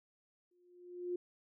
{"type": "tone with exponential growth", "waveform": "sine", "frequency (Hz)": 355.3, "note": "F4", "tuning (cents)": 30, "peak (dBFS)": -33, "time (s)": [0.51, 1.16], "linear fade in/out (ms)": 5, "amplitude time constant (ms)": 140, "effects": []}